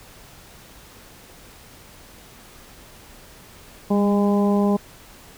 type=harmonic tone with a mistuned harmonic; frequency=203.9 Hz; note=G#3; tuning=32 cents flat; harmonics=1 / 2 / 3 / 4 / 5; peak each=-17 / -23 / -27 / -29 / -31 dBFS; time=3.9-4.77 s; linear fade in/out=10 ms; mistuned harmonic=1; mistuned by=-25 cents; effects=pink hiss -46 dBFS RMS until 5.37 s